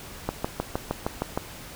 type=click train; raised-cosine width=1 ms; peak=-11 dBFS; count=8; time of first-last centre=0.29-1.375 s; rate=6.45 Hz; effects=pink hiss -42 dBFS RMS until 1.75 s